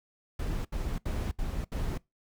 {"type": "noise bursts", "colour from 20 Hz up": "brown", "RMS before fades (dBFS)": -32, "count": 5, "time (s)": [0.39, 1.978], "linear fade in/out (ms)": 5, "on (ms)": 260, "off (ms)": 72, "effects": ["noise-tail reverb RT60 0.2 s tail -23 dB re dry"]}